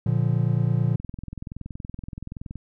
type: chord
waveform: triangle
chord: Bb major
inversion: none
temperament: just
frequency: 116.54 / 145.68 / 174.81 Hz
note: Bb2 / D3 / F3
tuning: 0 / -14 / +2 cents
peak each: -20 / -22 / -25 dBFS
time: 0.06-0.96 s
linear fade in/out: 5 ms
type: click train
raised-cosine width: 5 ms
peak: -22 dBFS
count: 34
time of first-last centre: 1-2.557 s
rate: 21.2 Hz
effects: none